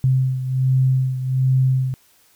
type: beating tone pair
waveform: sine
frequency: 130.3 / 131.6 Hz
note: C3 / C3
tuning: -7 / +10 cents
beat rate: 1.3 Hz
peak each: -16 / -22 dBFS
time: 0.04-1.94 s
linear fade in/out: 0 ms
effects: white hiss -56 dBFS RMS until 2.35 s